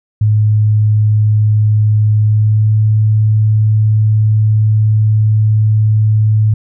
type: tone with pitch glide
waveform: sine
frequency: 106.7 to 107.88 Hz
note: G#2 to A2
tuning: +47 to -34 cents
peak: -7 dBFS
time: 0.21-6.54 s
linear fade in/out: 5 ms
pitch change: +19 cents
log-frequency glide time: 2.21-2.74 s
effects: none